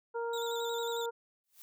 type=harmonic tone; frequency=466.2 Hz; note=A#4; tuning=in tune; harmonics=1 / 2 / 3; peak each=-34 / -39 / -44 dBFS; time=0.14-1.11 s; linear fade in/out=20 ms
type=tone with vibrato; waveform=35% pulse; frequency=3679 Hz; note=A#7; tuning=24 cents flat; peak=-39 dBFS; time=0.33-1.06 s; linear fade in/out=5 ms; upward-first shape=square; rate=11 Hz; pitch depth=59 cents each way
type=noise with exponential growth; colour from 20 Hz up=blue; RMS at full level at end=-49 dBFS; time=1.44-1.62 s; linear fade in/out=0 ms; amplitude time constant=37 ms
effects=none